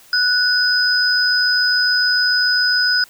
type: tone pair together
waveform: sine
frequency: 1480 / 5013 Hz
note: F#6 / D#8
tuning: 0 / +12 cents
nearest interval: octave + major sixth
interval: 2112 cents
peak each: -16 dBFS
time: 0.13-3.04 s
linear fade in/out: 2 ms
effects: white hiss -47 dBFS RMS until 3.09 s